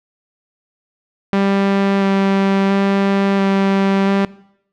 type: tone with vibrato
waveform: sawtooth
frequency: 196.2 Hz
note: G3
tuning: 2 cents sharp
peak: -9 dBFS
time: 1.33-4.25 s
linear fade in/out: 0 ms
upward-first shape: square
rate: 0.73 Hz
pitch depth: 8 cents each way
effects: noise-tail reverb RT60 0.7 s tail -20 dB re dry + low-pass 3000 Hz 12 dB/octave